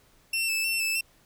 sawtooth tone with vibrato, 2665 Hz, E7, 18 cents sharp, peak -22 dBFS, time 0.33-1.01 s, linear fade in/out 5 ms, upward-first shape square, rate 3.2 Hz, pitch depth 23 cents each way, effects pink hiss -61 dBFS RMS until 1.25 s

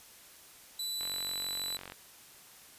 sawtooth tone, 3973 Hz, B7, 10 cents sharp, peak -31 dBFS, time 0.79-1.77 s, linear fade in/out 5 ms
click train, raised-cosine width 0.3 ms, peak -27 dBFS, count 43, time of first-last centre 1.01-1.921 s, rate 46.1 Hz
effects white hiss -55 dBFS RMS until 2.78 s + resampled to 32000 Hz

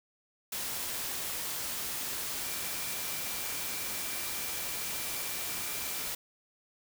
sine tone in noise, 2349 Hz, D7, in tune, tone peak -47 dBFS, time 2.44-6.09 s, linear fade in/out 5 ms, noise white, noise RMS -36 dBFS, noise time 0.52-6.15 s, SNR -14 dB, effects none

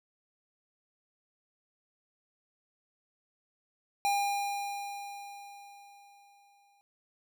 square tone with exponential decay, 806 Hz, G5, 48 cents sharp, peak -26 dBFS, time 4.05-6.81 s, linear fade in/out 0 ms, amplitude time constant 600 ms, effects none

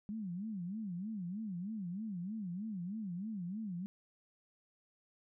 sine tone with vibrato, 196 Hz, G3, in tune, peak -38 dBFS, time 0.09-3.86 s, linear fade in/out 0 ms, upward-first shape sine, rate 3.2 Hz, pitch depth 230 cents each way, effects none

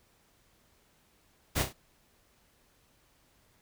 pink noise with echo, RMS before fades -29 dBFS, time 1.55-1.64 s, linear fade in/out 20 ms, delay 31 ms, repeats 3, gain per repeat -7 dB, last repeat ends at 1.733 s, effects pink hiss -67 dBFS RMS until 3.61 s

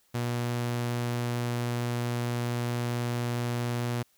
sawtooth tone, 120.3 Hz, B2, 45 cents flat, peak -24 dBFS, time 0.14-4.03 s, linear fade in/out 10 ms, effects white hiss -67 dBFS RMS until 4.17 s

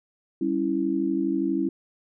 sine chord, C# diminished, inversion second, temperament equal, 196 / 277.2 / 329.6 Hz, G3 / C#4 / E4, 0 / 0 / 0 cents, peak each -30 / -26 / -25 dBFS, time 0.41-1.69 s, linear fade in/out 5 ms, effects none

